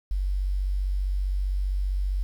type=tone; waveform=sine; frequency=47.63 Hz; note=G1; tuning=49 cents flat; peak=-23 dBFS; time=0.11-2.23 s; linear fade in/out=0 ms; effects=9-bit